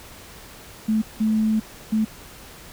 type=tone bursts at uneven times; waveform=sine; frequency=217.9 Hz; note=A3; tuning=17 cents flat; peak=-17 dBFS; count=3; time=0.88-1.02 / 1.2-1.6 / 1.92-2.05 s; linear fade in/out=10 ms; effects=pink hiss -43 dBFS RMS until 2.72 s